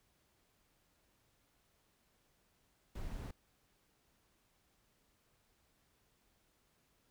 brown noise, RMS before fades -43 dBFS, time 2.95-3.31 s, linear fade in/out 5 ms, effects pink hiss -75 dBFS RMS until 7.1 s

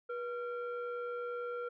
sine tone pair together, 484.3 / 1375.4 Hz, B4 / F6, -34 / -27 cents, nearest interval octave + tritone, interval 1807 cents, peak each -36 / -40 dBFS, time 0.09-1.69 s, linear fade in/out 10 ms, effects tanh soft clip ceiling -33 dBFS

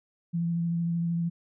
sine tone with vibrato, 169.2 Hz, E3, 45 cents sharp, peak -25 dBFS, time 0.33-1.3 s, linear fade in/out 20 ms, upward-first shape sine, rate 13 Hz, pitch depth 16 cents each way, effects none

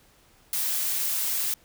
blue noise, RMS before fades -27 dBFS, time 0.53-1.54 s, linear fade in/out 2 ms, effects pink hiss -59 dBFS RMS until 1.64 s

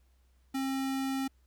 square tone, 268 Hz, C4, 42 cents sharp, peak -31 dBFS, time 0.54-1.28 s, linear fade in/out 10 ms, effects added 63 Hz sine -63 dBFS peak until 1.46 s + pink hiss -75 dBFS RMS until 1.46 s

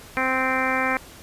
harmonic tone, 260.6 Hz, C4, 7 cents flat, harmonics 1 / 2 / 3 / 4 / 5 / 6 / 7 / 8 / 9, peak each -29 / -29 / -29 / -29 / -29 / -29 / -29 / -29 / -29 dBFS, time 0.17-0.97 s, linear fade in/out 0 ms, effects pink hiss -44 dBFS RMS until 1.22 s + resampled to 32000 Hz

